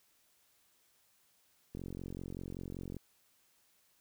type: click train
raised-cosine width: 3 ms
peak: -30 dBFS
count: 56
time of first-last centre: 1.75-2.967 s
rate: 45.2 Hz
effects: white hiss -71 dBFS RMS until 4 s